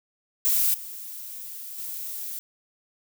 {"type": "noise with level steps", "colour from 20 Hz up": "violet", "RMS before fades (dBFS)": [-22, -38, -34], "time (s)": [0.45, 2.39], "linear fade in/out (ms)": 0, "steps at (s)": [0.74, 1.78], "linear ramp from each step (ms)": 2, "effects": []}